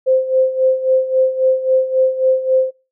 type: tone with tremolo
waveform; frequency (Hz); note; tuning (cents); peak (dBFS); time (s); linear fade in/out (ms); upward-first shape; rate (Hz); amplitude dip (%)
sine; 521; C5; -7; -9; 0.06-2.71; 20; sine; 3.7; 75
effects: noise-tail reverb RT60 0.3 s tail -23 dB re dry